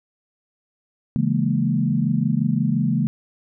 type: chord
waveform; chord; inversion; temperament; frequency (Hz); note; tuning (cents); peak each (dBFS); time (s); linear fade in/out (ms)
sine; A# half-diminished seventh; first; equal; 138.59 / 164.81 / 207.7 / 233.1; C#3 / E3 / G#3 / A#3; 0 / 0 / 0 / 0; -23; 1.16-3.07; 0
effects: none